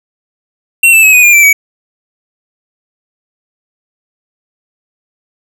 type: tone with pitch steps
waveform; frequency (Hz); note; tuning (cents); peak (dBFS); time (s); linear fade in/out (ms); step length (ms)
square; 2726 / 2644 / 2564 / 2487 / 2412 / 2339 / 2269; F7 / E7 / E7 / D#7 / D7 / D7 / C#7; -43 / +5 / -49 / -1 / +46 / -8 / +40; -3; 0.83-1.53; 5; 100
effects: none